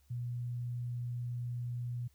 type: tone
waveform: sine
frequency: 121.4 Hz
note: B2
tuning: 29 cents flat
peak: -35 dBFS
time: 0.1-2.08 s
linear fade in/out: 10 ms
effects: added 69 Hz sine -65 dBFS peak until 2.14 s + white hiss -73 dBFS RMS until 2.14 s